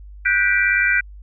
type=chord; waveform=sine; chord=G major seventh; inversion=third; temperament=just; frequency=1470 / 1568 / 1960 / 2352 Hz; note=F#6 / G6 / B6 / D7; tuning=-12 / 0 / -14 / +2 cents; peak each=-20 dBFS; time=0.25-1.01 s; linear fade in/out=10 ms; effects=added 50 Hz sine -36 dBFS peak until 1.22 s